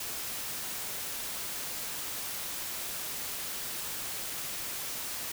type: noise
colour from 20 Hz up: white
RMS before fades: -37 dBFS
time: 0-5.32 s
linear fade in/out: 5 ms
effects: none